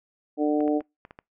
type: harmonic tone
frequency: 149.5 Hz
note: D3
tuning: 31 cents sharp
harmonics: 2 / 3 / 4 / 5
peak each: -22 / -27 / -29 / -31 dBFS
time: 0.37-0.82 s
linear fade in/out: 50 ms
type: clicks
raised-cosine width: 0.5 ms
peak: -28 dBFS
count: 6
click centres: 0.606 / 0.679 / 0.807 / 1.051 / 1.109 / 1.189 s
effects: noise-tail reverb RT60 0.2 s tail -25 dB re dry